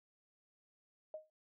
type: tone with exponential decay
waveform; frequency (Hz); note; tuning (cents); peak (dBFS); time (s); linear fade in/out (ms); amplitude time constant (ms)
sine; 622.3; D#5; 0; -39; 1.14-1.3; 2; 33
effects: none